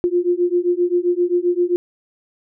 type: beating tone pair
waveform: sine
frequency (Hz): 349.2 / 356.8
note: F4 / F4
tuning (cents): 0 / +37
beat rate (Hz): 7.6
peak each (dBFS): -18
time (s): 0.04-1.76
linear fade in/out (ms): 0
effects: none